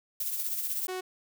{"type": "noise with tremolo", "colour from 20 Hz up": "violet", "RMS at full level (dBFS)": -30, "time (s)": [0.2, 0.87], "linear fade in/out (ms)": 5, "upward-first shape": "triangle", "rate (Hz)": 16, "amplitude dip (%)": 55}
{"type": "tone", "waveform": "sawtooth", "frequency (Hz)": 370, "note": "F#4", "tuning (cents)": 0, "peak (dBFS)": -29, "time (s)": [0.88, 1.01], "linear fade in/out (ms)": 10}
{"effects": []}